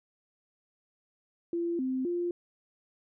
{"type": "tone with pitch steps", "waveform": "sine", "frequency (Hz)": [341.1, 259.7, 349], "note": ["F4", "C4", "F4"], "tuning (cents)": [-41, -13, -1], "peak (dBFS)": -28, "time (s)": [1.53, 2.31], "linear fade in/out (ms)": 2, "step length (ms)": 260, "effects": []}